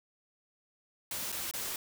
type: noise with dropouts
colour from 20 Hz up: white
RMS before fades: -37 dBFS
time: 1.11-1.76 s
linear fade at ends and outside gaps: 2 ms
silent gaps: 1.319-1.325 / 1.512-1.537 s
effects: none